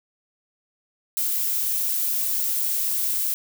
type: noise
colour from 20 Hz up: violet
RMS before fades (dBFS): -24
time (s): 1.17-3.34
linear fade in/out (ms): 0
effects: none